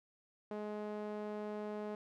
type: tone with band-pass filter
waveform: sawtooth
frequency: 210.3 Hz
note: G#3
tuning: 22 cents sharp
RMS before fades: -42 dBFS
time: 0.51-1.95 s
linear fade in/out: 2 ms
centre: 520 Hz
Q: 1.1
effects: none